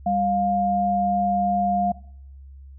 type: tone pair together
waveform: sine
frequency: 197.83 / 705 Hz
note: G3 / F5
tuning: +16 / +16 cents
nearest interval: octave + minor seventh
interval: 2200 cents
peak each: -25 / -20 dBFS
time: 0.06-1.92 s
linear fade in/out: 5 ms
effects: noise-tail reverb RT60 0.6 s tail -20 dB re dry + added 68 Hz sine -40 dBFS peak until 2.78 s